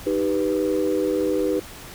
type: chord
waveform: sine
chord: Eb augmented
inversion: none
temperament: equal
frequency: 311.1 / 392 / 493.9 Hz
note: Eb4 / G4 / B4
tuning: 0 / 0 / 0 cents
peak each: -23 dBFS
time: 0.06-1.6 s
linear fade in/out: 10 ms
effects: tanh soft clip ceiling -12 dBFS + pink hiss -40 dBFS RMS until 1.94 s